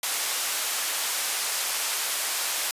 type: band-pass noise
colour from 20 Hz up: white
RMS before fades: -28 dBFS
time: 0.03-2.71 s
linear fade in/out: 2 ms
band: 620 to 12000 Hz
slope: 12 dB/octave
effects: resampled to 32000 Hz